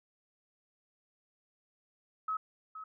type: tone with echo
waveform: sine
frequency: 1282 Hz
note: E6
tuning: 49 cents flat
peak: -31 dBFS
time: 2.28-2.37 s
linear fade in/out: 5 ms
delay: 470 ms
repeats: 1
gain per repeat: -11 dB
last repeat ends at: 2.84 s
effects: none